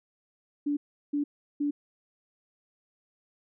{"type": "tone bursts", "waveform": "sine", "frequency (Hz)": 290, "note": "D4", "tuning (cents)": -22, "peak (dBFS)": -25, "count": 3, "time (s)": [0.66, 1.71], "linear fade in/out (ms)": 10, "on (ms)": 110, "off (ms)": 360, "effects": []}